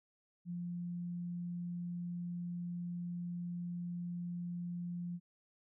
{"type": "tone", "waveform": "sine", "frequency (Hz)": 174.61, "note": "F3", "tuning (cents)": 0, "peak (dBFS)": -38, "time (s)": [0.45, 5.2], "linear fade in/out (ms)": 50, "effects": []}